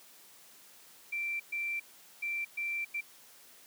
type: tone bursts at uneven times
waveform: sine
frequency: 2349 Hz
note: D7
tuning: in tune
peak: -32 dBFS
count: 5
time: 1.12-1.4 / 1.52-1.8 / 2.22-2.45 / 2.57-2.85 / 2.94-3.01 s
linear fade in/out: 10 ms
effects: white hiss -57 dBFS RMS until 3.66 s + high-pass 150 Hz 12 dB/octave